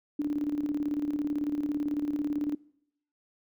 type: tone with tremolo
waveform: sine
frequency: 293.7 Hz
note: D4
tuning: in tune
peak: -25 dBFS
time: 0.19-2.55 s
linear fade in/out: 5 ms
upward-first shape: square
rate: 18 Hz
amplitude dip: 55%
effects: noise-tail reverb RT60 0.8 s tail -25 dB re dry